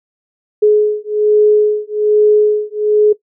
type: beating tone pair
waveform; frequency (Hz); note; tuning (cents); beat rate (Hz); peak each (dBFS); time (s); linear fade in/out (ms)
sine; 421.6 / 422.8; G#4 / G#4; +26 / +31; 1.2; -11; 0.62-3.13; 10
effects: noise-tail reverb RT60 0.1 s tail -17 dB re dry